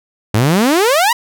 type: exponential sweep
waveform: sawtooth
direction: up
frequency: 100.1 to 1000 Hz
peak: -6 dBFS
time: 0.34-1.13 s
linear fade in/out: 5 ms
effects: none